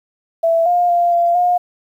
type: tone with pitch steps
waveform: sine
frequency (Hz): 663 / 707 / 695 / 689 / 713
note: E5 / F5 / F5 / F5 / F5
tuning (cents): +10 / +21 / -9 / -24 / +36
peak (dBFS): -11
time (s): 0.43-1.58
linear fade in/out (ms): 10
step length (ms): 230
effects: 8-bit